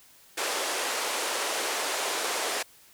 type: band-pass noise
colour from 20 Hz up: pink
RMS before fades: -30 dBFS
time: 0.37-2.63 s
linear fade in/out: 10 ms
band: 410 to 11000 Hz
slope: 24 dB/octave
effects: white hiss -56 dBFS RMS until 2.93 s